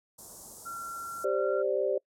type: band-stop noise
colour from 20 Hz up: white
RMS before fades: -44 dBFS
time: 0.18-1.25 s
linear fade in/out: 10 ms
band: 950 to 6200 Hz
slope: 24 dB/octave
type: tone with pitch glide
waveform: sine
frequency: 1368 to 1376.7 Hz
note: F6 to F6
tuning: -36 to -25 cents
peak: -36 dBFS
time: 0.65-1.63 s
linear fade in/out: 20 ms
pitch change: +11 cents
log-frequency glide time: 1.37-1.45 s
type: chord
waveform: sine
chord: G suspended fourth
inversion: none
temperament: equal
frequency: 392 / 523.3 / 587.3 Hz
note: G4 / C5 / D5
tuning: 0 / 0 / 0 cents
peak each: -30 dBFS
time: 1.24-1.98 s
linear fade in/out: 5 ms
effects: noise-tail reverb RT60 0.1 s tail -25 dB re dry + low-pass 11000 Hz 12 dB/octave